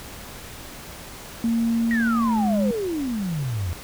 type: tone with pitch glide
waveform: sine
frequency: 230.3 to 206.4 Hz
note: A#3 to G#3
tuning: -21 to -10 cents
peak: -18 dBFS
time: 1.44-2.71 s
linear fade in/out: 2 ms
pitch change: -189 cents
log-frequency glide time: 2.25-2.51 s
type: exponential sweep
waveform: sine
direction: down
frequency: 1934 to 81.8 Hz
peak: -23 dBFS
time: 1.91-3.73 s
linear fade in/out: 0 ms
effects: tanh soft clip ceiling -12 dBFS + pink hiss -39 dBFS RMS until 3.83 s